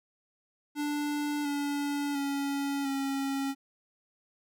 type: tone with pitch steps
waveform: square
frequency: 293.7 / 286.8 / 280.1 / 273.6 Hz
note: D4 / D4 / C#4 / C#4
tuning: 0 / -41 / +18 / -23 cents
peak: -30 dBFS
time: 0.75-3.55 s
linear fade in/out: 50 ms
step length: 700 ms
effects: none